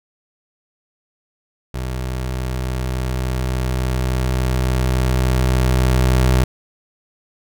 25% pulse tone with level ramp, 63.5 Hz, B1, 49 cents sharp, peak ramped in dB -19 to -8 dBFS, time 1.74-6.44 s, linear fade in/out 5 ms, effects none

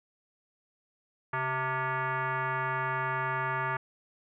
sine tone with frequency modulation, 134.8 Hz, C#3, 48 cents flat, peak -28 dBFS, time 1.33-3.77 s, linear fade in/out 5 ms, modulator 520 Hz, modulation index 3.3, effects none

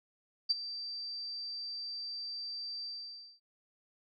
sine tone with ADSR envelope, 4672 Hz, D8, 10 cents flat, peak -23 dBFS, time 0.49-3.4 s, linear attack 18 ms, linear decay 23 ms, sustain -15 dB, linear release 560 ms, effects none

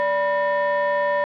sine tone cluster, 581 / 979 / 1815 Hz, D5 / B5 / A#6, -19 / -15 / -47 cents, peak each -19 / -22 / -25 dBFS, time 0-1.24 s, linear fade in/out 0 ms, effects tanh soft clip ceiling -14 dBFS

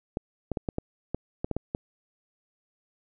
clicks, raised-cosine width 2 ms, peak -15 dBFS, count 10, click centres 0.171 / 0.517 / 0.572 / 0.688 / 0.784 / 1.146 / 1.445 / 1.513 / 1.566 / 1.749 s, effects none

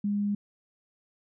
sine tone, 204.3 Hz, G#3, 28 cents flat, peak -25 dBFS, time 0.04-0.35 s, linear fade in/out 5 ms, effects none

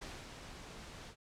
pink noise with ADSR envelope, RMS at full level -45 dBFS, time 0.01-1.16 s, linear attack 12 ms, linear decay 230 ms, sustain -5 dB, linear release 76 ms, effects low-pass 7000 Hz 12 dB/octave

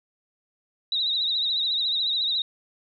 sine tone with vibrato, 3828 Hz, A#7, 45 cents sharp, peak -22 dBFS, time 0.92-2.42 s, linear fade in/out 2 ms, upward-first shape triangle, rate 14 Hz, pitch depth 90 cents each way, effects none

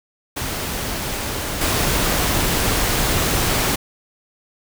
pink noise with level steps, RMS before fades -25 / -19 dBFS, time 0.36-3.76 s, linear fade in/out 10 ms, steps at 1.61 s, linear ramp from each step 5 ms, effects none

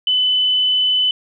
sine tone, 3011 Hz, F#7, 30 cents sharp, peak -13 dBFS, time 0.07-1.11 s, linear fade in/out 2 ms, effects none

